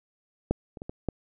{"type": "clicks", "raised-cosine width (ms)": 2, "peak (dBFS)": [-10, -27, -24, -22, -14], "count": 5, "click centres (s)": [0.51, 0.772, 0.819, 0.895, 1.087], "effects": []}